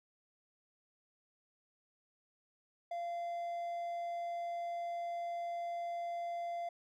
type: tone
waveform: triangle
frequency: 689 Hz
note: F5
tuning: 24 cents flat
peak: -35 dBFS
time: 2.91-6.69 s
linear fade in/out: 5 ms
effects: none